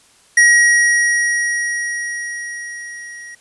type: tone with level ramp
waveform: square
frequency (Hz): 1900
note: A#6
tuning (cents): +33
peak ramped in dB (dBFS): -7 to -33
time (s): 0.37-3.35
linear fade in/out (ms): 5
effects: white hiss -51 dBFS RMS until 3.4 s + resampled to 24000 Hz